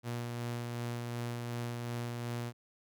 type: tone with tremolo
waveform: sawtooth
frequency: 119.4 Hz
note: A#2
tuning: 42 cents sharp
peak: -31 dBFS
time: 0.03-2.53 s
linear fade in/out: 50 ms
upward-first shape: sine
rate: 2.7 Hz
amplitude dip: 25%
effects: none